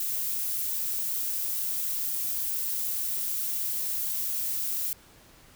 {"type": "noise", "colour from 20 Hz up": "violet", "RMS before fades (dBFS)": -30, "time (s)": [0, 4.93], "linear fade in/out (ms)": 2, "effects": ["pink hiss -55 dBFS RMS until 5.55 s"]}